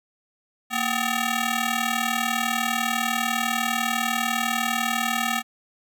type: ring-modulated tone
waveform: 10% pulse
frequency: 506 Hz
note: B4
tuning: 42 cents sharp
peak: -11 dBFS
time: 0.7-5.43 s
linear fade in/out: 50 ms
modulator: 273 Hz
effects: none